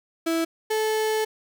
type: tone pair in turn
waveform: 35% pulse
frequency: 328.8 / 435 Hz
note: E4 / A4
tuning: -4 / -20 cents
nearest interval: perfect fourth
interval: 484 cents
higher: second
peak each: -20 dBFS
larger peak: neither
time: 0.26-0.45 / 0.7-1.25 s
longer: second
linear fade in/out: 10 ms
effects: none

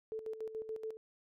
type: tone with tremolo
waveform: sine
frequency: 440 Hz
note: A4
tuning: in tune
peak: -37 dBFS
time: 0.12-0.97 s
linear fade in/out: 0 ms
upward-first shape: square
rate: 7 Hz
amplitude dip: 65%
effects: none

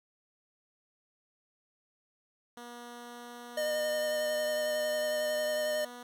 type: tone with pitch glide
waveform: 10% pulse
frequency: 240 to 243.8 Hz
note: B3 to B3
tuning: -49 to -22 cents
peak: -36 dBFS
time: 2.57-6.03 s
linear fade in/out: 2 ms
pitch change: +27 cents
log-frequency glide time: 2.95-5.55 s
type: tone with vibrato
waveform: square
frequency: 609 Hz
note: D#5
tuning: 37 cents flat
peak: -30 dBFS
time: 3.57-5.85 s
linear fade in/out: 5 ms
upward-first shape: sine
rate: 11 Hz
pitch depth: 17 cents each way
effects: none

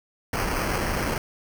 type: noise with sample-and-hold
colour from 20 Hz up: pink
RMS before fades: -26 dBFS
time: 0.33-1.18 s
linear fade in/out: 2 ms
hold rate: 3675 Hz
effects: none

